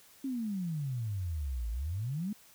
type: exponential two-way sweep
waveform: sine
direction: down then up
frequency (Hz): 277.2 to 53.6 to 219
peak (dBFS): -32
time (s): 0.24-2.33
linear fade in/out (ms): 5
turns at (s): 1.7
effects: white hiss -59 dBFS RMS until 2.54 s